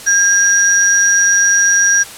sine tone pair together, 1616 / 5754 Hz, G#6 / F#8, -48 / -49 cents, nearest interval octave + minor seventh, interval 2199 cents, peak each -11 dBFS, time 0.06-2.04 s, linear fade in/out 20 ms, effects white hiss -32 dBFS RMS until 2.17 s + low-pass 11000 Hz 12 dB/octave

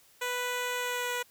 10% pulse tone with pitch glide, 493.9 to 489.6 Hz, B4 to B4, 0 to -15 cents, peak -22 dBFS, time 0.21-1.23 s, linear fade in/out 10 ms, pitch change -15 cents, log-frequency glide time 0.77-1.1 s, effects white hiss -61 dBFS RMS until 1.3 s

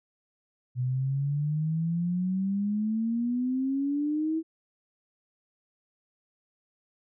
sine exponential sweep, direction up, 123.47 to 326.1 Hz, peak -25 dBFS, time 0.75-4.43 s, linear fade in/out 50 ms, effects none

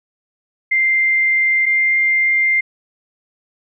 sine tone pair in turn, 2093 / 2101 Hz, C7 / C7, 0 / +7 cents, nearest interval unison, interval 7 cents, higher second, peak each -12 dBFS, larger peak neither, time 0.71-1.66 / 1.66-2.61 s, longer neither, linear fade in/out 10 ms, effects none

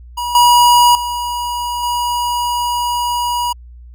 square tone with level steps, 966 Hz, B5, 39 cents flat, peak -19 / -7 / -19 / -16 dBFS, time 0.17-3.53 s, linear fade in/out 10 ms, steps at 0.35 / 0.95 / 1.83 s, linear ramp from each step 2 ms, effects added 60 Hz sine -34 dBFS peak until 3.94 s

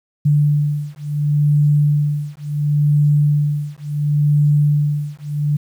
sine beating tone pair, 146.83 / 147.54 Hz, D3 / D3, 0 / +8 cents, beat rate 0.71 Hz, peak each -16 dBFS, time 0.25-5.57 s, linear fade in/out 10 ms, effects 8-bit

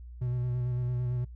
triangle tone with vibrato, 123.47 Hz, B2, in tune, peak -26 dBFS, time 0.21-1.25 s, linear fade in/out 10 ms, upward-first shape square, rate 8.9 Hz, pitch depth 20 cents each way, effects noise-tail reverb RT60 0.1 s tail -22 dB re dry + added 60 Hz sine -42 dBFS peak until 1.35 s

